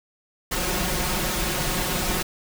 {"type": "noise with comb filter", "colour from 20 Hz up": "pink", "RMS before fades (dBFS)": -25, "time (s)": [0.51, 2.23], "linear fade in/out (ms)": 10, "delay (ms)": 5.5, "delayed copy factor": 0.8, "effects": []}